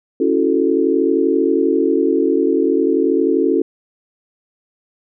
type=chord; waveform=sine; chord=F# minor seventh; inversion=second; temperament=equal; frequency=277.2 / 329.6 / 370 / 440 Hz; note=C#4 / E4 / F#4 / A4; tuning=0 / 0 / 0 / 0 cents; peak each=-18 dBFS; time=0.2-3.62 s; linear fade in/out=5 ms; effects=none